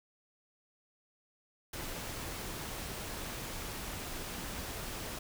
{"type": "noise", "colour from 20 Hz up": "pink", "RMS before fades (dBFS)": -41, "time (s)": [1.73, 5.19], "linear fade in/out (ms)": 5, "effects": []}